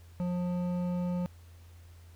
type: tone with hard clipping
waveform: sine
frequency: 177.9 Hz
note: F3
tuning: 32 cents sharp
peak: -31 dBFS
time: 0.2-1.26 s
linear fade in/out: 0 ms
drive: 10 dB
effects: added 85 Hz sine -50 dBFS peak until 2.15 s + pink hiss -63 dBFS RMS until 2.15 s

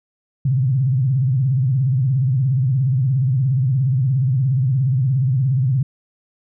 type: tone with vibrato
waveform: sine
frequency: 130.81 Hz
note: C3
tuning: in tune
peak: -14 dBFS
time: 0.45-5.83 s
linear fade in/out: 5 ms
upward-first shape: sine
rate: 17 Hz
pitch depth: 160 cents each way
effects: none

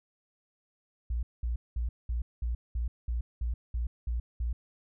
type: tone bursts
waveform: sine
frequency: 59 Hz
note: A#1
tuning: 22 cents sharp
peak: -28 dBFS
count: 11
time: 1.1-4.53 s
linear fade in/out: 5 ms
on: 130 ms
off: 200 ms
effects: none

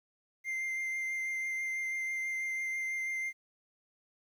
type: tone with vibrato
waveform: triangle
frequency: 2093 Hz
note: C7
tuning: in tune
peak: -31 dBFS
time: 0.44-3.33 s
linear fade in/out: 50 ms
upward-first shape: triangle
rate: 6.1 Hz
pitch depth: 14 cents each way
effects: 11-bit

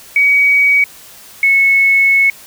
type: tone pair in turn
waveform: sine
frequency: 2260 / 2199 Hz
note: C#7 / C#7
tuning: +33 / -14 cents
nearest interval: unison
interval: 47 cents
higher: first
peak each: -7 dBFS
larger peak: neither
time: 0.16-0.84 / 1.43-2.3 s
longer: second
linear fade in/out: 2 ms
effects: white hiss -38 dBFS RMS until 2.46 s

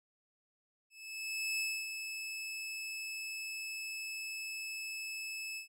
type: tone with ADSR envelope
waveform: sawtooth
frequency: 2607 Hz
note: E7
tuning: 20 cents flat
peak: -29 dBFS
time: 0.9-5.68 s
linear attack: 690 ms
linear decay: 270 ms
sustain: -7 dB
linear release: 110 ms
effects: low-pass 12000 Hz 12 dB/octave

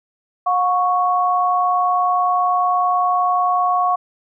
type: tone pair together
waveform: sine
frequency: 720.5 / 1108.7 Hz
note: F#5 / C#6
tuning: -46 / 0 cents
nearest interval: perfect fifth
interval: 746 cents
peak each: -17 dBFS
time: 0.46-3.96 s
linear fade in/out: 10 ms
effects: none

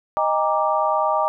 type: chord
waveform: sine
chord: Eb major seventh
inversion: none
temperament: equal with one note detuned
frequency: 622.3 / 803.2 / 932.3 / 1174.7 Hz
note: Eb5 / G5 / Bb5 / D6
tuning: 0 / +42 / 0 / 0 cents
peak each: -22 / -23 / -23 / -23 dBFS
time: 0.17-1.28 s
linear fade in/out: 0 ms
effects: none

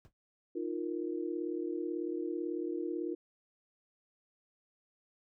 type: noise with exponential decay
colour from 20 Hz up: brown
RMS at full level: -49 dBFS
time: 0.05-0.13 s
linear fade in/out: 0 ms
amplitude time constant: 16 ms
type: chord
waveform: sine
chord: Eb suspended second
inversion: none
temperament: equal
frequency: 311.1 / 349.2 / 466.2 Hz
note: Eb4 / F4 / Bb4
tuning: 0 / 0 / 0 cents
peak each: -38 / -36 / -42 dBFS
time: 0.55-3.15 s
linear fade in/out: 10 ms
effects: none

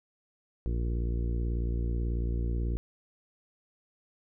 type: harmonic tone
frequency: 58.27 Hz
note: A#1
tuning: in tune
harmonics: 1 / 2 / 3 / 4 / 5 / 6 / 7 / 8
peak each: -28 / -36 / -42 / -44 / -45 / -43 / -50 / -49 dBFS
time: 0.66-2.77 s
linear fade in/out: 0 ms
effects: none

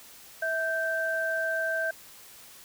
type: tone pair together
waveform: sine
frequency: 650 / 1563 Hz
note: E5 / G6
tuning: -24 / -6 cents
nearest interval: octave + minor third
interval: 1518 cents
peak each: -30 / -28 dBFS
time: 0.42-1.91 s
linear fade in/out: 5 ms
effects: white hiss -50 dBFS RMS until 2.64 s

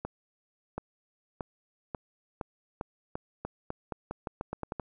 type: accelerating click train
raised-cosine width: 1 ms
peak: -20 dBFS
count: 17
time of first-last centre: 0.05-4.797 s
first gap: 730 ms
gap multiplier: 0.86
effects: none

